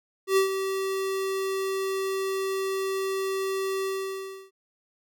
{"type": "tone with ADSR envelope", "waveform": "square", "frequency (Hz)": 385.4, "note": "G4", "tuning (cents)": -29, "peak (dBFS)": -18, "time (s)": [0.27, 4.51], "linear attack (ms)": 98, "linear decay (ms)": 110, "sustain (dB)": -9, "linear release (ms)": 670, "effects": []}